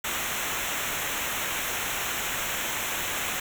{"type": "noise with comb filter", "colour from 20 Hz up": "pink", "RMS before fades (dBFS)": -30, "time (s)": [0.04, 3.4], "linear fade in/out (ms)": 5, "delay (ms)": 0.21, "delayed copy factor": -0.8, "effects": []}